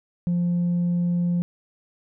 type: tone with tanh clipping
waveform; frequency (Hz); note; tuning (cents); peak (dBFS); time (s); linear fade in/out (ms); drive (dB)
triangle; 174.61; F3; 0; -20; 0.27-1.42; 0; 6
effects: none